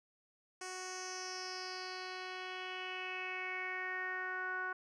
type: tone with low-pass filter sweep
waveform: 10% pulse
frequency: 370 Hz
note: F#4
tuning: in tune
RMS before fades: -42 dBFS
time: 0.61-4.73 s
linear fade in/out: 5 ms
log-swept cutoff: 7500 to 1400 Hz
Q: 4.9
effects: none